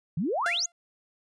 sine exponential sweep, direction up, 142.6 to 7040 Hz, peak -25 dBFS, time 0.17-0.66 s, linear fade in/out 5 ms
sawtooth tone with exponential decay, 691 Hz, F5, 19 cents flat, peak -23 dBFS, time 0.46-0.72 s, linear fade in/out 1 ms, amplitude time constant 56 ms
effects resampled to 24000 Hz

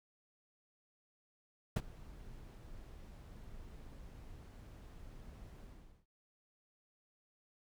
brown noise with ADSR envelope, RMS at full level -28 dBFS, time 1.76-6.06 s, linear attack 5 ms, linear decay 41 ms, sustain -24 dB, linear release 430 ms, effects none

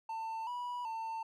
triangle tone with pitch steps, 895 / 977 / 898 Hz, A5 / B5 / A5, +29 / -19 / +35 cents, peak -35 dBFS, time 0.09-1.23 s, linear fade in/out 5 ms, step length 380 ms, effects none

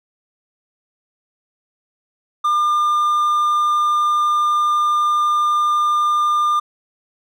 triangle tone, 1202 Hz, D6, 40 cents sharp, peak -12 dBFS, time 2.44-6.6 s, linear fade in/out 10 ms, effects none

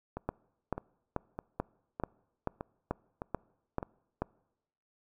two click trains, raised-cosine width 1 ms, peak -23 / -17 dBFS, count 7 / 10, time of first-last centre 0.17-3.829 / 0.29-4.22 s, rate 1.64 / 2.29 Hz, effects noise-tail reverb RT60 0.9 s tail -25 dB re dry

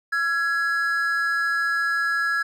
triangle tone pair together, 1357 / 1671.9 Hz, E6 / G#6, +50 / +11 cents, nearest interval major third, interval 361 cents, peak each -24 / -20 dBFS, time 0.12-2.43 s, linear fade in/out 10 ms, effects none

